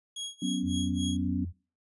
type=tone with tremolo; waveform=sawtooth; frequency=3310 Hz; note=G#7; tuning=6 cents flat; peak=-30 dBFS; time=0.16-1.17 s; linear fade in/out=5 ms; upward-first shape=sine; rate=3.6 Hz; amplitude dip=95%
type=chord; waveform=sine; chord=F# suspended fourth; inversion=none; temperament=just; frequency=185 / 246.7 / 277.5 Hz; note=F#3 / B3 / C#4; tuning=0 / -2 / +2 cents; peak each=-32 dBFS; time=0.42-1.45 s; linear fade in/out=5 ms
type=tone; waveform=sine; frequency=87.31 Hz; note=F2; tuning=in tune; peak=-33 dBFS; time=0.62-1.53 s; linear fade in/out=50 ms
effects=noise-tail reverb RT60 0.4 s tail -26 dB re dry + resampled to 24000 Hz